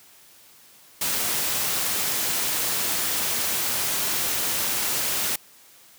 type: noise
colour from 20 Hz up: white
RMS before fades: -25 dBFS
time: 1.01-5.36 s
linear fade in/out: 5 ms
effects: white hiss -52 dBFS RMS until 5.98 s + high-pass 80 Hz 12 dB/octave